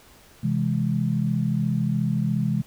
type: chord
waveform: sine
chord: C augmented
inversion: none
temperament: equal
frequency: 130.81 / 164.81 / 207.7 Hz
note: C3 / E3 / G#3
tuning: 0 / 0 / 0 cents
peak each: -25 dBFS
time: 0.43-2.62 s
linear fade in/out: 10 ms
effects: pink hiss -52 dBFS RMS until 2.66 s